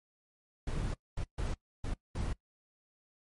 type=noise bursts at uneven times; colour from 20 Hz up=brown; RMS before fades=-34 dBFS; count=5; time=0.67-0.94 / 1.17-1.24 / 1.38-1.54 / 1.84-1.94 / 2.15-2.33 s; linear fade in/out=5 ms; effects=noise-tail reverb RT60 0.1 s tail -21 dB re dry + MP3 48 kbps